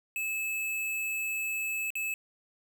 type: tone with dropouts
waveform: square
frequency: 2604 Hz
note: E7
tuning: 22 cents flat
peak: -31 dBFS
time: 0.16-2.14 s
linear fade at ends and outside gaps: 1 ms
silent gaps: 1.904-1.954 s
effects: none